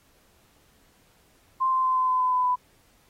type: tone with pitch steps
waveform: sine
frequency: 1046.5 / 1039.3 / 1032.1 / 1025 / 1017.9 / 1010.9 / 1003.9 / 996.9 Hz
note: C6 / C6 / C6 / C6 / C6 / B5 / B5 / B5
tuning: 0 / -12 / -24 / -36 / -48 / +40 / +28 / +16 cents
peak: -20 dBFS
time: 1.6-2.56 s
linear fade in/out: 20 ms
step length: 120 ms
effects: pink hiss -62 dBFS RMS until 3.09 s + AAC 48 kbps